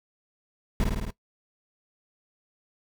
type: noise with echo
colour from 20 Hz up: brown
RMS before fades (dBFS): -23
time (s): 0.8-0.84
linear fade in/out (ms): 0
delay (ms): 53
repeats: 5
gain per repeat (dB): -2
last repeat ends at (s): 1.105
effects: noise-tail reverb RT60 0.1 s tail -18 dB re dry